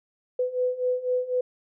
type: beating tone pair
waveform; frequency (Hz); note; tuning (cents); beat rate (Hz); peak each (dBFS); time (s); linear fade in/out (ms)
sine; 498.9 / 502.9; B4 / B4; +17 / +31; 4; -28 / -25; 0.39-1.41; 5
effects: none